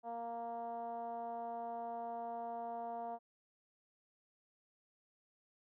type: tone with low-pass filter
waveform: 10% pulse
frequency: 233.1 Hz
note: A#3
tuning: in tune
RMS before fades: -43 dBFS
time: 0.03-3.19 s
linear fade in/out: 50 ms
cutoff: 780 Hz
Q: 8.7
effects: none